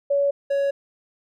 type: tone pair in turn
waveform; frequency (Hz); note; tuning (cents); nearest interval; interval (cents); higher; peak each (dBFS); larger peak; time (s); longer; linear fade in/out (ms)
sine / triangle; 564 / 558.2; C#5 / C#5; +30 / +12; unison; 18; first; -17; neither; 0.1-0.31 / 0.5-0.71; neither; 10
effects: none